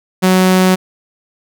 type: tone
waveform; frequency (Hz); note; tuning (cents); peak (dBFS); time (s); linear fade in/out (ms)
sawtooth; 185.7; F#3; +7; -4; 0.22-0.76; 20
effects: none